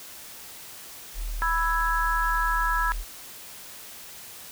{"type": "tone", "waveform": "sine", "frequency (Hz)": 38.58, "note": "D#1", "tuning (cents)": -14, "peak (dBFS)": -28, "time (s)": [1.14, 3.05], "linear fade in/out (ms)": 50}
{"type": "chord", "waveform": "sine", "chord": "E major", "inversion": "second", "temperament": "equal", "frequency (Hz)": [987.8, 1318.5, 1661.2], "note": ["B5", "E6", "G#6"], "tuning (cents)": [0, 0, 0], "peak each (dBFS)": -27, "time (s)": [1.42, 2.92], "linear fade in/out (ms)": 0}
{"effects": ["white hiss -43 dBFS RMS until 4.51 s"]}